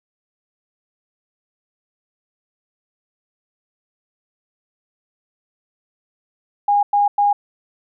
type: tone bursts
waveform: sine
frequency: 817 Hz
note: G#5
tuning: 29 cents flat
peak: -12 dBFS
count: 3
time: 6.68-7.33 s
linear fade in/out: 5 ms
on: 150 ms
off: 100 ms
effects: none